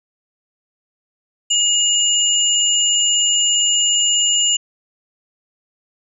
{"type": "tone pair together", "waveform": "sine", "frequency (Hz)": [2879, 7118], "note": ["F#7", "A8"], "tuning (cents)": [-48, 19], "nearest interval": "octave + major third", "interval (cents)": 1567, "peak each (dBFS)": -16, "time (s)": [1.5, 4.57], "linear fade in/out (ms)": 10, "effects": []}